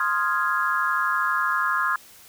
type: chord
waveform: sine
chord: F minor seventh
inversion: second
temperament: equal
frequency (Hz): 1046.5 / 1244.5 / 1396.9 / 1661.2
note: C6 / Eb6 / F6 / Ab6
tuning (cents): 0 / 0 / 0 / 0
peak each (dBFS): -26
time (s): 0-1.96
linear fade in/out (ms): 2
effects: white hiss -49 dBFS RMS until 2.28 s